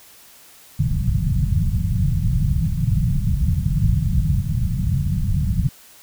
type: low-pass noise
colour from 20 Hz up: white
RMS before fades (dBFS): -19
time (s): 0.79-5.69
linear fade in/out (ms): 5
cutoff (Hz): 170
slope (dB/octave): 48
effects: white hiss -47 dBFS RMS until 6.02 s